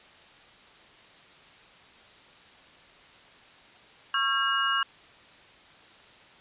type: tone cluster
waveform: sine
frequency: 1104 / 1358 / 1613 / 2870 Hz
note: C#6 / F6 / G6 / F7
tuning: -7 / -49 / +49 / +47 cents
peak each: -29 dBFS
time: 4.14-4.83 s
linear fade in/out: 2 ms
effects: white hiss -53 dBFS RMS until 6.4 s + resampled to 8000 Hz